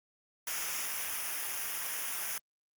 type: noise with comb filter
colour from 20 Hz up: white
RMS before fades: -36 dBFS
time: 0.47-2.38 s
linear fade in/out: 2 ms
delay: 0.24 ms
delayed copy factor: -0.7
effects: Opus 48 kbps